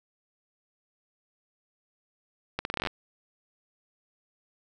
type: accelerating click train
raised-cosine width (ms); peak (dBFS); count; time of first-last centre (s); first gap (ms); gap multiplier
0.3; -13; 11; 2.59-2.872; 61; 0.81
effects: none